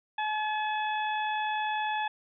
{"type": "harmonic tone", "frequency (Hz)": 855, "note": "A5", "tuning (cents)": -50, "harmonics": [1, 2, 3, 4], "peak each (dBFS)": [-29, -35, -39, -41], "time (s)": [0.18, 2.08], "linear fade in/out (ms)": 5, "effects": []}